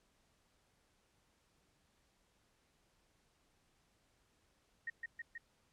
sine tone with echo, 1864.7 Hz, A#6, in tune, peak -38 dBFS, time 4.87-4.9 s, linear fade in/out 5 ms, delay 160 ms, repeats 3, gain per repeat -2 dB, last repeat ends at 5.38 s, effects pink hiss -75 dBFS RMS until 5.72 s + low-pass 10000 Hz 12 dB/octave

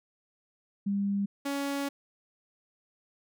sine / sawtooth tone pair in turn, 200 / 280.2 Hz, G3 / C#4, +35 / +19 cents, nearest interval tritone, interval 584 cents, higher second, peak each -26 dBFS, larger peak neither, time 0.86-1.26 / 1.45-1.89 s, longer second, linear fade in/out 10 ms, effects none

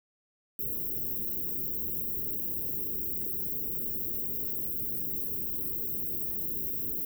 white band-stop noise, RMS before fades -33 dBFS, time 0.59-7.05 s, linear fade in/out 2 ms, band 450 to 14000 Hz, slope 48 dB/octave, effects none

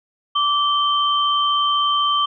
sine tone pair together, 1164 / 3116 Hz, D6 / G7, -16 / -11 cents, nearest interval octave + perfect fourth, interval 1705 cents, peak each -17 / -20 dBFS, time 0.35-2.26 s, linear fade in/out 10 ms, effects none

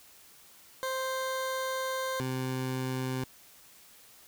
20% pulse tone pair in turn, 523.3 / 129.7 Hz, C5 / C3, 0 / -15 cents, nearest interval 2 octaves, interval 2415 cents, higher first, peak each -26 dBFS, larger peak neither, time 0.83-2.2 / 2.2-3.24 s, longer first, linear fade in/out 0 ms, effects white hiss -56 dBFS RMS until 4.27 s

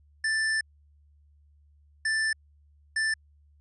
square tone bursts at uneven times, 1766 Hz, A6, 6 cents sharp, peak -25 dBFS, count 3, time 0.24-0.61 / 2.05-2.33 / 2.96-3.14 s, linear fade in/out 5 ms, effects added 73 Hz sine -57 dBFS peak until 3.6 s + resampled to 24000 Hz

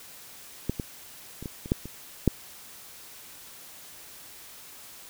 clicks, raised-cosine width 3 ms, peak -13 / -17 / -25 / -21 / -25 / -9 / -25 / -6 dBFS, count 8, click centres 0.696 / 0.798 / 1.426 / 1.458 / 1.659 / 1.719 / 1.856 / 2.277 s, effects white hiss -47 dBFS RMS until 5.09 s

